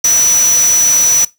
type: tone in noise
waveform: sine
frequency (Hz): 5920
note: F#8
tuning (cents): 0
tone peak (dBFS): -7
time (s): 0.04-1.25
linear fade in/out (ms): 5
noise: white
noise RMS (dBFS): -19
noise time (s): 0.04-1.25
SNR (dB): +9
effects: noise-tail reverb RT60 0.2 s tail -19 dB re dry

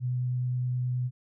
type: tone with vibrato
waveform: sine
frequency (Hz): 125.1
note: B2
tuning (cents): +23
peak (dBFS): -26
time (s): 0-1.11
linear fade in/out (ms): 50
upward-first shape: triangle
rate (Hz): 9.5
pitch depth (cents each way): 8
effects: none

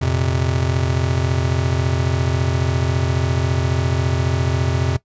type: chord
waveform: square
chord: F suspended fourth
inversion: none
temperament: just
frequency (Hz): 87.31 / 116.41 / 130.96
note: F2 / Bb2 / C3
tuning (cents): 0 / -2 / +2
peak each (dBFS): -21 / -25 / -21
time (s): 0.01-4.97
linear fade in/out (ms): 10
effects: noise-tail reverb RT60 0.1 s tail -17 dB re dry + resampled to 16000 Hz

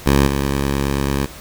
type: tone with level steps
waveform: 10% pulse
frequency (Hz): 69.3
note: C#2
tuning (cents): 0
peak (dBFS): -3 / -9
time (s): 0.06-1.26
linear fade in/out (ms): 5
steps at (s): 0.26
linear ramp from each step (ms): 20
effects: pink hiss -37 dBFS RMS until 1.4 s

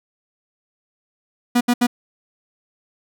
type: tone bursts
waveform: 45% pulse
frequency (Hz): 242.8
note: B3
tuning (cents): -29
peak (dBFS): -13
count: 3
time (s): 1.55-1.869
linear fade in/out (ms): 10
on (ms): 59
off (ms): 71
effects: none

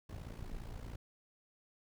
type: noise with amplitude modulation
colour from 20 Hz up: brown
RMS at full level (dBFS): -42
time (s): 0.09-0.96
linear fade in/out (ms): 5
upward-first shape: sine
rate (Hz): 57.1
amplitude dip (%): 70
effects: none

